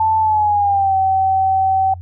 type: tone with pitch glide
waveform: sine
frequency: 880 to 766.1 Hz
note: A5 to G5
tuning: 0 to -40 cents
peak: -12 dBFS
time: 0-1.94 s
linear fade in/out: 5 ms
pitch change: -240 cents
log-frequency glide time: 0.2-0.96 s
effects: noise-tail reverb RT60 0.1 s tail -25 dB re dry + added 89 Hz sine -29 dBFS peak until 2.01 s